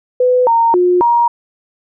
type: tone with pitch steps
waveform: sine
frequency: 501 / 922 / 358.2 / 945 Hz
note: B4 / A#5 / F4 / A#5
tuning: +25 / -19 / +44 / +23 cents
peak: -8 dBFS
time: 0.2-1.28 s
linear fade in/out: 5 ms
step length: 270 ms
effects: none